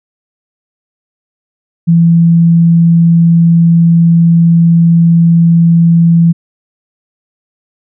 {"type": "tone", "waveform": "sine", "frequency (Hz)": 167.8, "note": "E3", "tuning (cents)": 31, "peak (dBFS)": -3, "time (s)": [1.87, 6.33], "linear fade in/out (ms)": 20, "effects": []}